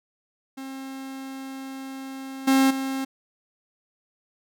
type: tone with level steps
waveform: 45% pulse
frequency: 267.5 Hz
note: C4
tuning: 38 cents sharp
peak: -34 / -16 / -26 dBFS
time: 0.57-3.05 s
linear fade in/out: 10 ms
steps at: 2.47 / 2.7 s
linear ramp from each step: 10 ms
effects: none